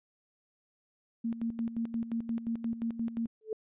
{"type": "tone with tremolo", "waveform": "sine", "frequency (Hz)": 230, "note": "A#3", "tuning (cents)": -23, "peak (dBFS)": -29, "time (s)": [1.24, 3.27], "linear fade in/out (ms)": 10, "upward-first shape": "square", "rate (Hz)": 5.7, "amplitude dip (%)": 70}
{"type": "tone with exponential growth", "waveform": "sine", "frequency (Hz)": 436.2, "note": "A4", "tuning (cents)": -15, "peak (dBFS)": -27, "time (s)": [3.41, 3.53], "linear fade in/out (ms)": 2, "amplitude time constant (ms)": 24}
{"effects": ["resampled to 8000 Hz"]}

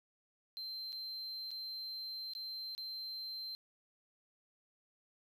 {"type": "tone with dropouts", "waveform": "triangle", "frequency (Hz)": 4120, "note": "C8", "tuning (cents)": -28, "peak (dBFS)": -40, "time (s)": [0.57, 3.55], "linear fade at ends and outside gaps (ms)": 0, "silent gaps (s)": [[0.922, 0.928], [1.507, 1.514], [2.335, 2.351], [2.75, 2.779]], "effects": []}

